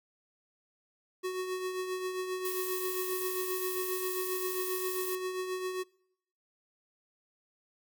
square tone with tremolo, 370 Hz, F#4, in tune, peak -31 dBFS, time 1.23-5.84 s, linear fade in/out 20 ms, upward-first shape triangle, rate 7.5 Hz, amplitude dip 50%
violet noise, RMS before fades -37 dBFS, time 2.45-5.15 s, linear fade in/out 0 ms
effects noise-tail reverb RT60 0.8 s tail -26 dB re dry + MP3 96 kbps

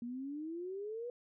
sine exponential sweep, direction up, 233.1 to 493.9 Hz, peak -39 dBFS, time 0.02-1.1 s, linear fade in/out 2 ms, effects none

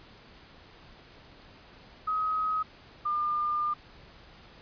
sine tone pair in turn, 1266 / 1203.4 Hz, D#6 / D6, +30 / +42 cents, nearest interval minor second, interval 88 cents, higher first, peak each -26 dBFS, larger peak neither, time 2.07-2.63 / 3.05-3.74 s, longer second, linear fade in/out 10 ms, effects pink hiss -53 dBFS RMS until 4.61 s + resampled to 11025 Hz

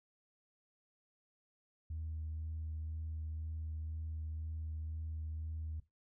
sine tone with vibrato, 79 Hz, D#2, 27 cents sharp, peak -38 dBFS, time 1.9-5.8 s, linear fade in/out 5 ms, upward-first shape sine, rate 2 Hz, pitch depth 12 cents each way, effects noise-tail reverb RT60 0.2 s tail -17 dB re dry + tanh soft clip ceiling -35 dBFS

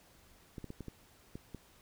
clicks, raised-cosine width 3 ms, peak -30 dBFS, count 7, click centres 0.582 / 0.643 / 0.704 / 0.807 / 0.883 / 1.355 / 1.547 s, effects pink hiss -63 dBFS RMS until 1.81 s

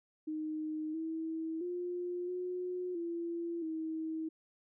sine tone with pitch steps, 310.2 / 322.7 / 354.5 / 361.6 / 339.3 / 319.2 Hz, D#4 / E4 / F4 / F#4 / F4 / D#4, -5 / -37 / +26 / -40 / -50 / +44 cents, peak -35 dBFS, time 0.27-4.29 s, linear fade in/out 10 ms, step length 670 ms, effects none

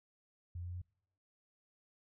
sine tone with pitch steps, 87.31 / 88.38 / 89.45 Hz, F2 / F2 / F2, 0 / +21 / +42 cents, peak -40 dBFS, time 0.55-0.817 s, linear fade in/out 5 ms, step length 89 ms, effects noise-tail reverb RT60 0.8 s tail -25 dB re dry

